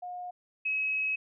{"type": "tone pair in turn", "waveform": "sine", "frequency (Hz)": [718, 2559], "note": ["F5", "D#7"], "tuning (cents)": [48, 48], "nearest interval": "octave + minor seventh", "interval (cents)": 2200, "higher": "second", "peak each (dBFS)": [-36, -27], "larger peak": "second", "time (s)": [[0.02, 0.31], [0.65, 1.16]], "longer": "second", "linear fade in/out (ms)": 10, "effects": []}